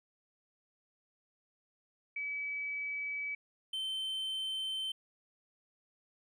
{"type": "tone pair in turn", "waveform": ["sine", "triangle"], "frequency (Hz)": [2288, 3092], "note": ["D7", "G7"], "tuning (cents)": [-46, -24], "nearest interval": "perfect fourth", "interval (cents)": 522, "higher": "second", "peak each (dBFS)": [-35, -33], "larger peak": "second", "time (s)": [[2.16, 3.35], [3.73, 4.92]], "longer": "neither", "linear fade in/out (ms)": 5, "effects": []}